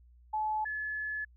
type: tone pair in turn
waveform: sine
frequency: 860 / 1715.3 Hz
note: A5 / A6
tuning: -40 / -45 cents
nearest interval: octave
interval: 1195 cents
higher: second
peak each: -29 / -33 dBFS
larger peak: first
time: 0.33-0.65 / 0.65-1.25 s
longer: second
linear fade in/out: 10 ms
effects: added 60 Hz sine -56 dBFS peak until 1.36 s